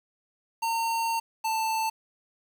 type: tone pair in turn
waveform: square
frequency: 913 / 887 Hz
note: A#5 / A5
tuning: -36 / +14 cents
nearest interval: minor second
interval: 50 cents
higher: first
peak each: -26 dBFS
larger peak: neither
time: 0.62-1.2 / 1.44-1.9 s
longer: first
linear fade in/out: 10 ms
effects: 9-bit